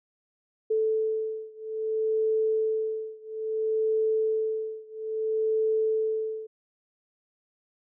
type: beating tone pair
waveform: sine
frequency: 438.3 / 438.9 Hz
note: A4 / A4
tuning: -7 / -4 cents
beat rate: 0.6 Hz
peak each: -27 / -28 dBFS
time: 0.7-6.47 s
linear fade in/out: 10 ms
effects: none